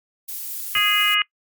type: noise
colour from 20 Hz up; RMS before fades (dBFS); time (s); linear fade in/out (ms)
violet; -30; 0.28-1.15; 10
type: harmonic tone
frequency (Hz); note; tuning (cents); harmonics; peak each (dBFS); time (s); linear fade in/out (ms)
414.8; G#4; -2; 3 / 4 / 5 / 6 / 7; -24 / -26 / -22 / -24 / -20; 0.75-1.22; 2
type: noise with exponential decay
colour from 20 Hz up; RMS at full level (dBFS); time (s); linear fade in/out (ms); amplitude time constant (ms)
pink; -37; 0.76-0.9; 2; 29
effects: noise-tail reverb RT60 0.1 s tail -22 dB re dry + MP3 96 kbps